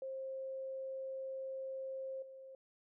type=tone with level steps; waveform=sine; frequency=531 Hz; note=C5; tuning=25 cents sharp; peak=-40 / -50 dBFS; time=0.02-2.55 s; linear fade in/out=2 ms; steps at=2.22 s; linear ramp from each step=5 ms; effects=none